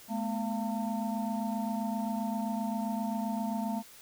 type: tone cluster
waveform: sine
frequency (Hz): 213.7 / 241.3 / 684 / 903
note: G#3 / B3 / F5 / A5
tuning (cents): +50 / -40 / -36 / +45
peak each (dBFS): -32 / -36 / -38 / -38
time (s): 0.08-3.83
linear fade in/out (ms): 50
effects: tanh soft clip ceiling -21 dBFS + white hiss -53 dBFS RMS until 4.01 s